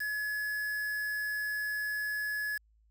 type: tone with quantisation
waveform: triangle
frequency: 1700 Hz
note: G#6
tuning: 40 cents sharp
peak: -30 dBFS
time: 0-2.58 s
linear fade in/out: 10 ms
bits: 7
effects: added 54 Hz sine -63 dBFS peak until 2.9 s